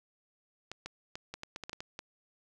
clicks, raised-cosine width 0.2 ms, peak -23 dBFS, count 11, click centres 0.716 / 0.86 / 1.155 / 1.34 / 1.434 / 1.561 / 1.637 / 1.695 / 1.731 / 1.805 / 1.991 s, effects none

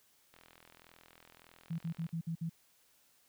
click train, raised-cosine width 0.3 ms, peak -40 dBFS, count 74, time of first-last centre 0.34-2.091 s, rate 41.7 Hz
sine tone bursts, 165.1 Hz, E3, 3 cents sharp, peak -34 dBFS, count 6, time 1.7-2.496 s, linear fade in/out 10 ms, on 86 ms, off 56 ms
effects white hiss -69 dBFS RMS until 3.28 s

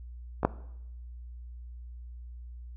clicks, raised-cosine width 1 ms, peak -16 / -7 dBFS, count 2, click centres 0.432 / 0.45 s, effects noise-tail reverb RT60 0.8 s tail -18 dB re dry + added 60 Hz sine -41 dBFS peak until 2.76 s

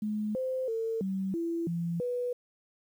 sine tone with pitch steps, 212.1 / 518 / 450.9 / 191.7 / 335.5 / 169.8 / 491.2 Hz, G#3 / C5 / A4 / G3 / E4 / F3 / B4, +37 / -17 / +42 / -38 / +31 / -48 / -9 cents, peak -29 dBFS, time 0.02-2.33 s, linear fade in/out 5 ms, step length 330 ms, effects 10-bit

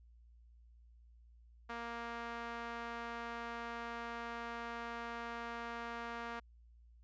sawtooth tone with band-pass filter, 234 Hz, A#3, 7 cents sharp, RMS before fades -44 dBFS, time 1.69-6.4 s, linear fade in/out 10 ms, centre 1300 Hz, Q 1.2, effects added 58 Hz sine -59 dBFS peak until 7.03 s + resampled to 16000 Hz

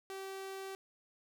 sawtooth tone, 386.2 Hz, G4, 26 cents flat, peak -38 dBFS, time 0.1-0.75 s, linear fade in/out 0 ms, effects none

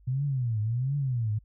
sine tone with vibrato, 123.47 Hz, B2, in tune, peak -25 dBFS, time 0.07-1.39 s, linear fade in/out 10 ms, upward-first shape triangle, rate 1.4 Hz, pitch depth 290 cents each way, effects added 50 Hz sine -54 dBFS peak until 1.44 s

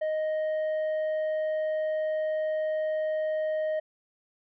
triangle tone with tanh clipping, 622.3 Hz, D#5, in tune, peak -27 dBFS, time 0.01-3.8 s, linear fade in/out 10 ms, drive 9 dB, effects none

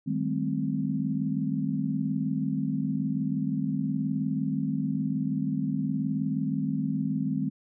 sine chord, A half-diminished seventh, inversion second, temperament equal with one note detuned, 155.56 / 196 / 215 / 261.6 Hz, Eb3 / G3 / A3 / C4, 0 / 0 / -40 / 0 cents, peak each -31 / -32 / -32 / -30 dBFS, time 0.06-7.5 s, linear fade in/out 20 ms, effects none

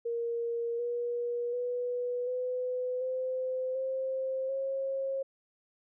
sine tone with pitch steps, 468 / 479.2 / 490.7 / 502.5 / 514.5 / 526.8 / 539.5 Hz, A#4 / A#4 / B4 / B4 / C5 / C5 / C#5, +7 / +48 / -11 / +30 / -29 / +12 / -47 cents, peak -30 dBFS, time 0.05-5.23 s, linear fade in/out 10 ms, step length 740 ms, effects none

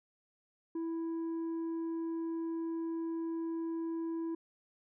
sine tone with tanh clipping, 329.6 Hz, E4, in tune, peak -35 dBFS, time 0.75-4.35 s, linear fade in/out 5 ms, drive 4 dB, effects none

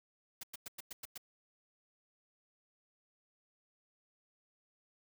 white noise bursts, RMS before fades -45 dBFS, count 7, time 0.41-1.178 s, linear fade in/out 5 ms, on 24 ms, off 100 ms, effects none

